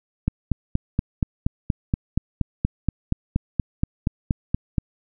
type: click train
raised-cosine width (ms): 5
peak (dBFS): -7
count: 20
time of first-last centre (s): 0.28-4.782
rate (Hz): 4.22
effects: none